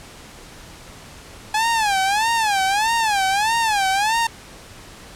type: tone with vibrato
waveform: sawtooth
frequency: 841 Hz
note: G#5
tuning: 22 cents sharp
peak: -13 dBFS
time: 1.54-4.27 s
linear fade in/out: 5 ms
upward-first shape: sine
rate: 1.6 Hz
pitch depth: 170 cents each way
effects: pink hiss -41 dBFS RMS until 5.15 s + low-pass 10000 Hz 12 dB/octave